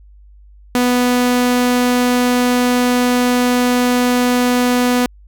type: tone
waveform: sawtooth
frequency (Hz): 246.9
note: B3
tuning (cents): 0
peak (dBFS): -8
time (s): 0.75-5.06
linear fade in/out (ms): 0
effects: added 50 Hz sine -40 dBFS peak until 5.27 s